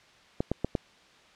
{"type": "clicks", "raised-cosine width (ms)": 2, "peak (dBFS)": -13, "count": 4, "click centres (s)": [0.405, 0.516, 0.646, 0.752], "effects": ["white hiss -57 dBFS RMS until 1.35 s", "low-pass 4000 Hz 12 dB/octave"]}